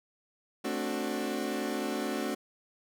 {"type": "chord", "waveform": "30% pulse", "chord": "D dominant seventh", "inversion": "second", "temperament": "equal with one note detuned", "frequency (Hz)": [220, 264.1, 293.7, 370], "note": ["A3", "C4", "D4", "F#4"], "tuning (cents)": [0, 16, 0, 0], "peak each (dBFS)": -34, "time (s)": [0.64, 2.35], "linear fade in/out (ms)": 10, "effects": []}